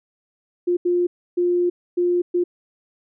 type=tone bursts at uneven times; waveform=sine; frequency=352.9 Hz; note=F4; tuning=18 cents sharp; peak=-16 dBFS; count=5; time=0.67-0.77 / 0.85-1.07 / 1.37-1.7 / 1.97-2.22 / 2.34-2.44 s; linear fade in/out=10 ms; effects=none